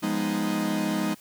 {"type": "chord", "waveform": "45% pulse", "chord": "F half-diminished seventh", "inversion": "none", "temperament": "equal", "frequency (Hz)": [174.61, 207.7, 246.9, 311.1], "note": ["F3", "Ab3", "Cb4", "Eb4"], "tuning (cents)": [0, 0, 0, 0], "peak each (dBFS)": [-33, -28, -33, -29], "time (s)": [0.02, 1.15], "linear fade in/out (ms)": 20, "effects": ["white hiss -53 dBFS RMS until 1.2 s"]}